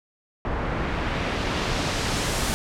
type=noise with low-pass filter sweep; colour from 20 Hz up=pink; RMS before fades=-26 dBFS; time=0.45-2.54 s; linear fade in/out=0 ms; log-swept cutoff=1300 to 11000 Hz; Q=0.84; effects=none